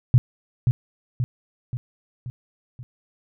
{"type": "tone with echo", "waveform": "sine", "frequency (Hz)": 123.47, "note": "B2", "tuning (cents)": 0, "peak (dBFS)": -9, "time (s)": [0.14, 0.18], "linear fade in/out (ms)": 0, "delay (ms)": 530, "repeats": 5, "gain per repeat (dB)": -5, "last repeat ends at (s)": 2.83, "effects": []}